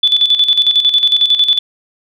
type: tone with tremolo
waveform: sine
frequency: 3473 Hz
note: A7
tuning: 23 cents flat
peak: -6 dBFS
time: 0.03-1.59 s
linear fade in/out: 5 ms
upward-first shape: square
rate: 11 Hz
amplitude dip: 65%
effects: none